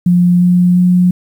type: tone with pitch steps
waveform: sine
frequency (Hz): 176.8 / 178.24 / 179.68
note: F3 / F3 / F3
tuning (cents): +22 / +36 / +50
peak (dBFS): -6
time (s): 0.06-1.11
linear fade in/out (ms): 5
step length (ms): 350
effects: 7-bit